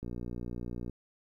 click train, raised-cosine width 3 ms, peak -27 dBFS, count 53, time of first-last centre 0.03-0.897 s, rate 60 Hz, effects 11-bit

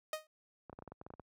sawtooth tone with exponential decay, 622 Hz, D#5, 1 cent flat, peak -29 dBFS, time 0.13-0.27 s, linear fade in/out 2 ms, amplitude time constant 29 ms
clicks, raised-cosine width 1 ms, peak -34 dBFS, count 11, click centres 0.697 / 0.729 / 0.789 / 0.823 / 0.877 / 0.92 / 1.014 / 1.065 / 1.104 / 1.138 / 1.197 s
effects high-pass 60 Hz 12 dB/octave

